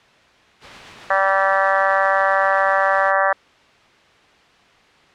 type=noise with tremolo; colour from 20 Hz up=white; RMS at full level=-34 dBFS; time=0.6-3.13 s; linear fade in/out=50 ms; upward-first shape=triangle; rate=7.7 Hz; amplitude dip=25%
type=harmonic tone; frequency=193.6 Hz; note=G3; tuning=21 cents flat; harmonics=3 / 4 / 5 / 6 / 7 / 8 / 9 / 10; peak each=-20 / -21 / -25 / -21 / -25 / -24 / -22 / -27 dBFS; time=1.1-3.33 s; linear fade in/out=5 ms
effects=white hiss -51 dBFS RMS until 5.14 s + low-pass 3000 Hz 12 dB/octave